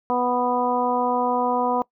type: harmonic tone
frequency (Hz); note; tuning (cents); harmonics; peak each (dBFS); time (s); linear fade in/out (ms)
246.9; B3; 0; 1 / 2 / 3 / 4 / 5; -27 / -25 / -24 / -24 / -33; 0.1-1.82; 0
effects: noise-tail reverb RT60 0.1 s tail -22 dB re dry